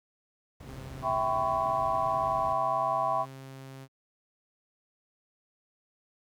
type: noise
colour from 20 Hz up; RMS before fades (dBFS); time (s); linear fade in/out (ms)
brown; -41; 0.6-2.53; 5
type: tone with pitch glide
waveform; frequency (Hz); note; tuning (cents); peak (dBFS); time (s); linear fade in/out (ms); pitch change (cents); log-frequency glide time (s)
sawtooth; 132.3 to 133.91; C3 to C3; +20 to +41; -39; 0.65-3.88; 50; +21; 1.49-1.87
type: chord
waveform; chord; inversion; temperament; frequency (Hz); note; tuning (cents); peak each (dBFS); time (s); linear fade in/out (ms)
sine; C# half-diminished seventh; first; equal with one note detuned; 659.3 / 784 / 1010.3 / 1108.7; E5 / G5 / B5 / C#6; 0 / 0 / +39 / 0; -31; 1.02-3.26; 50
effects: high-pass 60 Hz 12 dB/octave